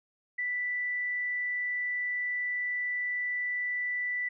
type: tone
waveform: sine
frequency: 1975.5 Hz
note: B6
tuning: in tune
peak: -29 dBFS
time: 0.38-4.29 s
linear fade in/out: 10 ms
effects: none